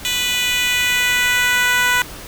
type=tone with high-pass filter sweep; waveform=10% pulse; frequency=493.9 Hz; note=B4; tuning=in tune; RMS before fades=-17 dBFS; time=0.05-2.02 s; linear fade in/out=0 ms; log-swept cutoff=3300 to 1200 Hz; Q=1.6; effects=pink hiss -34 dBFS RMS until 2.27 s